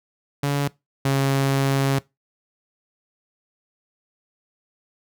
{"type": "tone pair in turn", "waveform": "sawtooth", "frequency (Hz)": [142, 136.79], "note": ["C#3", "C#3"], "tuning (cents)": [42, -23], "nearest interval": "minor second", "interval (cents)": 65, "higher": "first", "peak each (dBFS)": [-16, -14], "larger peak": "second", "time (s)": [[0.43, 0.68], [1.05, 1.99]], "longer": "second", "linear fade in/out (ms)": 5, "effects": ["noise-tail reverb RT60 0.2 s tail -21 dB re dry"]}